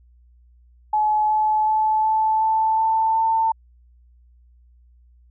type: tone with pitch steps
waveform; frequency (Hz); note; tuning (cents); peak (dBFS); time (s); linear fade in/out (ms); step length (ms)
sine; 853 / 859.9 / 866.9 / 873.9 / 881 / 888.2 / 895.4; G#5 / A5 / A5 / A5 / A5 / A5 / A5; +46 / -40 / -26 / -12 / +2 / +16 / +30; -16; 0.93-3.52; 5; 370
effects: added 60 Hz sine -50 dBFS peak until 5.3 s